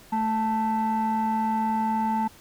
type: tone pair together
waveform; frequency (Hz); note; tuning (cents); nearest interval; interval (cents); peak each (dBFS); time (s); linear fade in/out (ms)
sine; 220 / 881.9; A3 / A5; 0 / +4; 2 octaves; 2404; -24 / -22; 0.12-2.28; 10
effects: tanh soft clip ceiling -19 dBFS + pink hiss -51 dBFS RMS until 2.4 s